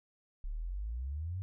sine exponential sweep, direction up, 34.11 to 98 Hz, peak -35 dBFS, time 0.44-1.42 s, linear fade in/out 0 ms, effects none

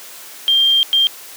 sine tone bursts at uneven times, 3185 Hz, G7, 27 cents sharp, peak -10 dBFS, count 2, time 0.48-0.83 / 0.93-1.07 s, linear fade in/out 0 ms, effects white hiss -36 dBFS RMS until 1.36 s + high-pass 300 Hz 12 dB/octave

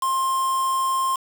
triangle tone with quantisation, 1058 Hz, C6, 19 cents sharp, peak -18 dBFS, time 0.02-1.16 s, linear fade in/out 5 ms, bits 5, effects none

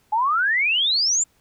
sine exponential sweep, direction up, 830 to 7450 Hz, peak -17 dBFS, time 0.12-1.24 s, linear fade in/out 10 ms, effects pink hiss -62 dBFS RMS until 1.4 s

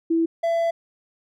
sine / triangle tone pair in turn, 329.6 / 670.1 Hz, E4 / E5, 0 / +28 cents, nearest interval octave, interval 1228 cents, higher second, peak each -17 dBFS, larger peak neither, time 0.1-0.26 / 0.43-0.71 s, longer second, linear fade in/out 10 ms, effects none

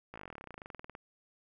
slowing click train, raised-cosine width 0.5 ms, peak -30 dBFS, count 26, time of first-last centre 0.14-0.951 s, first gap 17 ms, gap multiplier 1.05, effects 12-bit

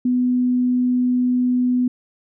sine tone, 249.1 Hz, B3, 15 cents sharp, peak -15 dBFS, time 0.05-1.88 s, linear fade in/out 5 ms, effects none

